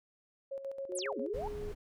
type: tone with tremolo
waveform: sine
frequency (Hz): 546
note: C#5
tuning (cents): -26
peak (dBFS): -36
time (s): 0.51-1.27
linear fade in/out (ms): 10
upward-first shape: square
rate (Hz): 7.3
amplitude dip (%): 60
type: tone with pitch glide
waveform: sine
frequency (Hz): 364.8 to 416.6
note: F#4 to G#4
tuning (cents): -24 to +5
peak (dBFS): -39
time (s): 0.89-1.72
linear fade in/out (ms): 5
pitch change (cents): +229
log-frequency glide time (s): 1.01-1.07
type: exponential two-way sweep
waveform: sine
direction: down then up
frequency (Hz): 11760 to 222.3 to 929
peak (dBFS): -37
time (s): 0.95-1.48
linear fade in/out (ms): 5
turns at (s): 1.19
type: noise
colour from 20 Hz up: brown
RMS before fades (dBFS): -43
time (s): 1.33-1.75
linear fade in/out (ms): 20
effects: none